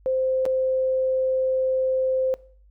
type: tone with dropouts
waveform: sine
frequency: 521 Hz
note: C5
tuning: 7 cents flat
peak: -20 dBFS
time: 0.06-2.34 s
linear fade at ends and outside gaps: 0 ms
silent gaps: 0.454-0.462 s
effects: noise-tail reverb RT60 0.5 s tail -21 dB re dry + added 50 Hz sine -51 dBFS peak until 2.7 s